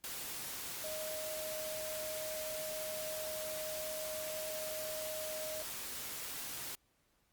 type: tone in noise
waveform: sine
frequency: 622.3 Hz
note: D#5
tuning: in tune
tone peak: -41 dBFS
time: 0.84-5.62 s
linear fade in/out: 0 ms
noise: white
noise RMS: -43 dBFS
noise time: 0.04-6.75 s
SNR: -1 dB
effects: pink hiss -75 dBFS RMS until 7.32 s + Opus 48 kbps